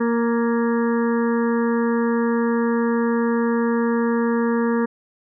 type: harmonic tone with a mistuned harmonic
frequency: 233.1 Hz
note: A#3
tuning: in tune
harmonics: 1 / 2 / 4 / 5 / 6 / 7 / 8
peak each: -19 / -22 / -30 / -32 / -37 / -33 / -39 dBFS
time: 0-4.86 s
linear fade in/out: 10 ms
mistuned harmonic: 7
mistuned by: +34 cents
effects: none